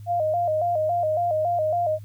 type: tone with vibrato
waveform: sine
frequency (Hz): 658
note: E5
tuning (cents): -3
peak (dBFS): -20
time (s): 0.06-1.99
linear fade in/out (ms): 50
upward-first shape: square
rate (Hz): 3.6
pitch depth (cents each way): 100
effects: added 104 Hz sine -37 dBFS peak until 2.04 s + white hiss -61 dBFS RMS until 2.04 s